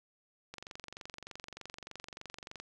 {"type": "click train", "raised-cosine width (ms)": 0.2, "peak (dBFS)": -27, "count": 49, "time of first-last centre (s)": [0.54, 2.6], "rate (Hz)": 23.3, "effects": []}